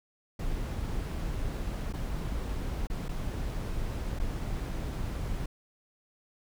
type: noise with dropouts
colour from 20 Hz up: brown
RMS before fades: -33 dBFS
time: 0.39-5.46 s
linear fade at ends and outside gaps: 5 ms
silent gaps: 1.927-1.935 / 2.871-2.899 / 3.084-3.09 / 4.19-4.197 s
effects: none